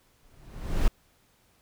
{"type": "noise with exponential growth", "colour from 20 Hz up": "brown", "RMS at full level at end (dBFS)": -20, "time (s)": [0.23, 0.88], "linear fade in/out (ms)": 2, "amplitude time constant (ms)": 140, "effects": ["pink hiss -65 dBFS RMS until 1.61 s"]}